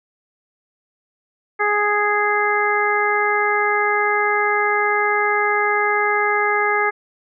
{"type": "harmonic tone", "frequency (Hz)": 415.3, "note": "G#4", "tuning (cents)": 0, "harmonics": [1, 2, 3, 4, 5], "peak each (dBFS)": [-22, -22, -22, -22, -22], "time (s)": [1.59, 6.91], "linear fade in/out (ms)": 20, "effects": []}